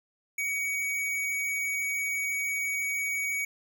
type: tone with hard clipping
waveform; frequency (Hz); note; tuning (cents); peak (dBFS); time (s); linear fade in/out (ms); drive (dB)
sine; 2253; C#7; +28; -29; 0.38-3.45; 5; 18
effects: none